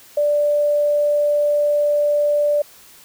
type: tone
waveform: sine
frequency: 587.3 Hz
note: D5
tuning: in tune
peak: -14 dBFS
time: 0.17-2.62 s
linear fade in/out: 5 ms
effects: white hiss -46 dBFS RMS until 3.04 s